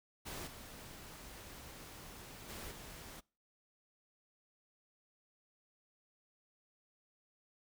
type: noise with level steps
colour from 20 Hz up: pink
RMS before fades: -45 / -52 / -47 / -51 dBFS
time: 0.25-3.21 s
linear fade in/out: 20 ms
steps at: 0.46 / 2.48 / 2.7 s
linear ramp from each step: 20 ms
effects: noise-tail reverb RT60 0.4 s tail -26 dB re dry